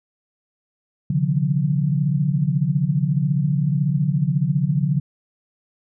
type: tone cluster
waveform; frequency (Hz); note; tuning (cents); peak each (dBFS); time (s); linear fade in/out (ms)
sine; 128.3 / 143.3 / 157.7 / 179.4; C3 / D3 / D#3 / F3; -34 / -42 / +24 / +47; -28 / -19 / -25 / -23; 1.1-5; 5
effects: none